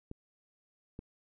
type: clicks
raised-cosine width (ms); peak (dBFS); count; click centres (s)
3; -29; 2; 0.114 / 0.991
effects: none